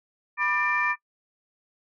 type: tone cluster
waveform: sine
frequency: 986 / 1188 / 1794 / 2366 Hz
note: B5 / D6 / A6 / D7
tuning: -3 / +20 / +33 / +12 cents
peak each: -30 / -28 / -25 / -27 dBFS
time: 0.37-0.96 s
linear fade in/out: 50 ms
effects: noise-tail reverb RT60 0.1 s tail -22 dB re dry + tanh soft clip ceiling -12 dBFS